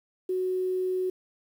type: tone with quantisation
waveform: sine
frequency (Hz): 370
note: F#4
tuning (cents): 0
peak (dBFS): -25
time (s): 0.29-1.1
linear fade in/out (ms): 5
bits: 9
effects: none